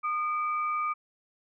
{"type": "tone pair together", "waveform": "sine", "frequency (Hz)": [1221.6, 2310], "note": ["D#6", "D7"], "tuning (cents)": [-32, -29], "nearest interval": "major seventh", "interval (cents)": 1103, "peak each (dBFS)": [-27, -37], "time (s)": [0.03, 0.94], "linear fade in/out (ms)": 20, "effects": []}